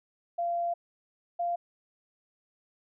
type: tone pair in turn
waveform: sine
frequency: 689 / 693.8 Hz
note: F5 / F5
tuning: -24 / -12 cents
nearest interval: unison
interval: 12 cents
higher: second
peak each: -27 dBFS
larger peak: neither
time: 0.38-0.74 / 1.39-1.56 s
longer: first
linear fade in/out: 10 ms
effects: none

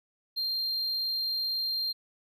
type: tone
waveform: triangle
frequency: 4186 Hz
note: C8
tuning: in tune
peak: -27 dBFS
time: 0.36-1.93 s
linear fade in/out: 20 ms
effects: none

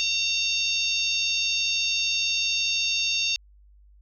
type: harmonic tone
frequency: 913 Hz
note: A#5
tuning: 36 cents flat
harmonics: 3 / 4 / 5 / 6 / 7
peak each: -26 / -28 / -30 / -32 / -33 dBFS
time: 0-3.36 s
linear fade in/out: 0 ms
effects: added 50 Hz sine -51 dBFS peak until 4.01 s

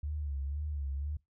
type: tone with vibrato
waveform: sine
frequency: 71.9 Hz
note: D2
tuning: 36 cents flat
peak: -33 dBFS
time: 0.03-1.17 s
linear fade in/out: 5 ms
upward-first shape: sine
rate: 2 Hz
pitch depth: 84 cents each way
effects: noise-tail reverb RT60 0.2 s tail -24 dB re dry

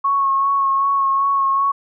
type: tone with vibrato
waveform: sine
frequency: 1099 Hz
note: C#6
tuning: 15 cents flat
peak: -14 dBFS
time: 0.04-1.72 s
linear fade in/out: 10 ms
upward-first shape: sine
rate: 2.6 Hz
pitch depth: 21 cents each way
effects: none

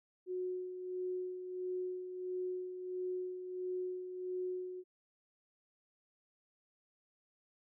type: tone with tremolo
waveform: sine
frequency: 365.9 Hz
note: F#4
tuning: 19 cents flat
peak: -35 dBFS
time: 0.26-4.84 s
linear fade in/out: 50 ms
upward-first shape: sine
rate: 1.5 Hz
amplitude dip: 55%
effects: none

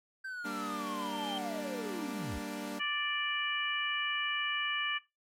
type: linear sweep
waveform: triangle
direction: down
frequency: 1568 to 49 Hz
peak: -36 dBFS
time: 0.24-2.39 s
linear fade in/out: 10 ms
type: tone with exponential growth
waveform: sine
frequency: 3143 Hz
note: G7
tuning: 4 cents sharp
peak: -36 dBFS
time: 0.27-1.38 s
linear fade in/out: 1 ms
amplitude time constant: 240 ms
type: chord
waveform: sawtooth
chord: G minor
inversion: none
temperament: equal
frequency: 196 / 233.1 / 293.7 Hz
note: G3 / Bb3 / D4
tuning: 0 / 0 / 0 cents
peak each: -40 / -38 / -35 dBFS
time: 0.44-2.8 s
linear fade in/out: 20 ms
type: harmonic tone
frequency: 587.3 Hz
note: D5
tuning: in tune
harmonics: 2 / 3 / 4 / 5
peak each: -38 / -36 / -38 / -36 dBFS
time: 2.79-4.99 s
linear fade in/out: 20 ms
effects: noise-tail reverb RT60 0.2 s tail -17 dB re dry + MP3 64 kbps

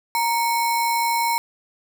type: tone with sample-and-hold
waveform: sine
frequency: 932.3 Hz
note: A#5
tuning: in tune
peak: -18 dBFS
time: 0.15-1.38 s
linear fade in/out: 0 ms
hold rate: 3150 Hz
effects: none

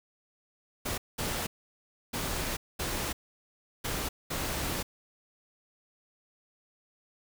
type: noise bursts at uneven times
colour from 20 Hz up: pink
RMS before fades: -33 dBFS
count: 6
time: 0.85-0.98 / 1.18-1.47 / 2.13-2.57 / 2.79-3.13 / 3.84-4.09 / 4.3-4.83 s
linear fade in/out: 10 ms
effects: none

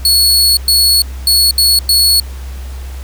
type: tone bursts at uneven times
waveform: sawtooth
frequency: 4382 Hz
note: C#8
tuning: 21 cents flat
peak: -4 dBFS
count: 5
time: 0.05-0.57 / 0.68-1.02 / 1.27-1.51 / 1.58-1.79 / 1.89-2.2 s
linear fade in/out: 2 ms
effects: added 65 Hz sine -22 dBFS peak until 3.03 s + pink hiss -37 dBFS RMS until 3.03 s

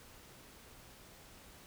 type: silence
effects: pink hiss -57 dBFS RMS until 1.66 s

